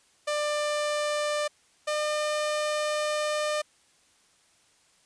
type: tone pair in turn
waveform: sawtooth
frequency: 595 / 603 Hz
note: D5 / D5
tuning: +22 / +46 cents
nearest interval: unison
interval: 24 cents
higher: second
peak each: -22 / -22 dBFS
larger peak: neither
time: 0.27-1.48 / 1.87-3.62 s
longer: second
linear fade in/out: 10 ms
effects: white hiss -63 dBFS RMS until 5.05 s + resampled to 22050 Hz